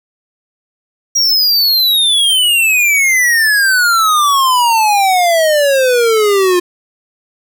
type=exponential sweep; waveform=square; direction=down; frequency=5710 to 350.7 Hz; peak=-9 dBFS; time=1.15-6.6 s; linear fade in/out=10 ms; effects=none